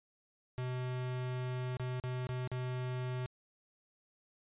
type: tone with dropouts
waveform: square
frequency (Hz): 126.5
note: B2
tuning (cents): +42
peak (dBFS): -36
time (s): 0.58-3.26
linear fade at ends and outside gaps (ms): 0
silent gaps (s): 1.769-1.797 / 1.999-2.038 / 2.269-2.291 / 2.475-2.516
effects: resampled to 8000 Hz